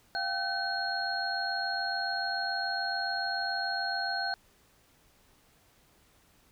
sine tone cluster, 697 / 784 / 1524 / 4282 Hz, F5 / G5 / G6 / C8, -4 / 0 / -49 / +39 cents, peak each -37 / -36 / -33 / -35 dBFS, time 0.15-4.34 s, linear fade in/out 0 ms, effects pink hiss -64 dBFS RMS until 6.51 s

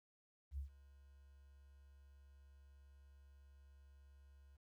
sine tone with ADSR envelope, 69.2 Hz, C#2, 2 cents flat, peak -40 dBFS, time 0.51-4.57 s, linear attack 69 ms, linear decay 110 ms, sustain -21 dB, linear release 13 ms, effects 13-bit

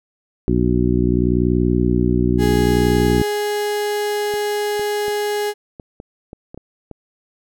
harmonic tone, 60.7 Hz, B1, 29 cents flat, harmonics 1 / 2 / 3 / 4 / 5 / 6, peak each -21 / -21 / -21 / -21 / -21 / -21 dBFS, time 0.48-3.22 s, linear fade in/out 0 ms
35% pulse tone, 415.3 Hz, G#4, in tune, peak -17 dBFS, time 2.38-5.54 s, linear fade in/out 50 ms
clicks, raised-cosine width 2 ms, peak -21 dBFS, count 9, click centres 4.339 / 4.795 / 5.082 / 5.798 / 6.001 / 6.331 / 6.545 / 6.576 / 6.913 s
effects none

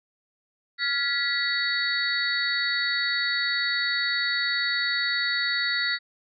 sine tone cluster, 1401 / 1688 / 1953 / 3820 / 4455 Hz, F6 / G#6 / B6 / A#7 / C#8, +5 / +28 / -20 / +42 / +8 cents, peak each -32 / -35 / -26 / -31 / -29 dBFS, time 0.78-5.99 s, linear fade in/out 50 ms, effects none

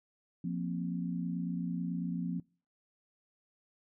sine chord, F suspended fourth, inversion none, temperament just, 174.61 / 232.8 / 261.9 Hz, F3 / Bb3 / C4, 0 / -2 / +2 cents, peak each -34 / -40 / -39 dBFS, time 0.44-2.4 s, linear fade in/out 5 ms, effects noise-tail reverb RT60 0.4 s tail -25 dB re dry

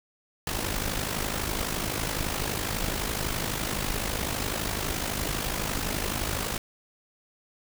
pink noise with amplitude modulation, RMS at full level -27 dBFS, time 0.47-6.58 s, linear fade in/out 2 ms, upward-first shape sine, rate 51.9 Hz, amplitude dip 65%, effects none

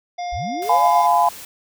harmonic tone, 707 Hz, F5, 21 cents sharp, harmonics 1 / 3 / 5 / 7 / 8, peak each -24 / -37 / -42 / -44 / -44 dBFS, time 0.18-1.07 s, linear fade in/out 10 ms
sine linear sweep, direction up, 37.15 to 834 Hz, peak -27 dBFS, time 0.32-1.04 s, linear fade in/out 10 ms
white noise, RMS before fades -37 dBFS, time 0.62-1.45 s, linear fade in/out 2 ms
sine chord, F diminished, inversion none, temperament just, 698.5 / 838.1 / 1005.8 Hz, F5 / Ab5 / Cb6, 0 / +16 / +31 cents, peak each -17 dBFS, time 0.69-1.29 s, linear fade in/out 5 ms
effects none

